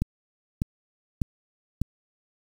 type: click train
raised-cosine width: 5 ms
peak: -12 dBFS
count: 4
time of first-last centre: 0.02-1.816 s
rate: 1.67 Hz
effects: 7-bit